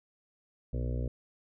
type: harmonic tone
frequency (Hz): 60.7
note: B1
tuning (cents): -29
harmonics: 1 / 2 / 4 / 5 / 6 / 7 / 8 / 9 / 10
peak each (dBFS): -32 / -35 / -42 / -48 / -49 / -48 / -46 / -48 / -53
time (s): 0.73-1.08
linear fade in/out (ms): 5
effects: none